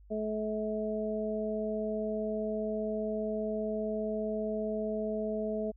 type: harmonic tone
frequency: 215.1 Hz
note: A3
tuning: 39 cents flat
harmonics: 1 / 2 / 3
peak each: -35 / -35 / -35 dBFS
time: 0.1-5.72 s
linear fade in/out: 20 ms
effects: added 50 Hz sine -53 dBFS peak until 5.76 s